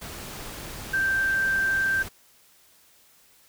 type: tone in noise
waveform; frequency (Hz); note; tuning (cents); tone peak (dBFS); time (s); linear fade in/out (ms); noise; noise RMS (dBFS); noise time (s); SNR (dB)
sine; 1568; G6; 0; -21; 0.93-2.03; 10; pink; -38; 0.01-2.09; +14
effects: white hiss -58 dBFS RMS until 3.48 s